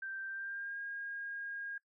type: tone with pitch glide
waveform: sine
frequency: 1568 to 1625.2 Hz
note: G6 to G#6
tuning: 0 to -38 cents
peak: -39 dBFS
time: 0.02-1.78 s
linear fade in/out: 5 ms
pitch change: +62 cents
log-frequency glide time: 0.28-0.79 s
effects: noise-tail reverb RT60 0.1 s tail -21 dB re dry